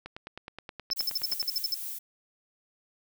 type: click train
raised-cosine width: 0.3 ms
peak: -24 dBFS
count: 14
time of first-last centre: 0.06-1.428 s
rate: 9.5 Hz
type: tone bursts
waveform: triangle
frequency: 5274 Hz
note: E8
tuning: in tune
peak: -24 dBFS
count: 11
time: 0.91-1.743 s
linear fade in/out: 2 ms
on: 23 ms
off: 58 ms
type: noise with tremolo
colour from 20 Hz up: violet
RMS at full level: -36 dBFS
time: 0.96-1.99 s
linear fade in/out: 10 ms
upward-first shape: triangle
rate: 3.6 Hz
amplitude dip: 35%
effects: none